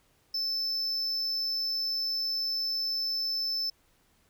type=tone; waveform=triangle; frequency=5274 Hz; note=E8; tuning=in tune; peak=-27 dBFS; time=0.34-3.7 s; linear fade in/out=5 ms; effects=pink hiss -67 dBFS RMS until 4.29 s